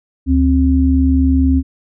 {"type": "tone pair together", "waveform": "sine", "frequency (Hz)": [73.42, 264.3], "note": ["D2", "C4"], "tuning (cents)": [0, 18], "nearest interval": "octave + minor seventh", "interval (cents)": 2218, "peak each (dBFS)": -12, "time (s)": [0.26, 1.63], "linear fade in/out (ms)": 50, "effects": []}